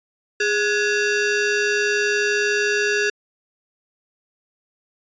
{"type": "ring-modulated tone", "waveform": "30% pulse", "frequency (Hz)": 1046.5, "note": "C6", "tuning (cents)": 0, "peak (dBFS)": -12, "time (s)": [0.4, 3.1], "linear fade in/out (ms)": 5, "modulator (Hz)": 633, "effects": ["resampled to 16000 Hz"]}